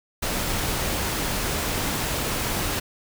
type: noise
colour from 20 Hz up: pink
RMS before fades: -26 dBFS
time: 0.22-2.8 s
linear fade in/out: 10 ms
effects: none